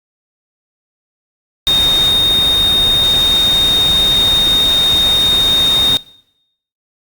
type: tone in noise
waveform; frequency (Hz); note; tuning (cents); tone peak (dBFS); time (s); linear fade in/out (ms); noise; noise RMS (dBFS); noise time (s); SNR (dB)
sine; 3696; A#7; -16; -9; 1.67-5.97; 0; pink; -22; 1.67-5.97; +10
effects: noise-tail reverb RT60 0.8 s tail -22 dB re dry + Opus 48 kbps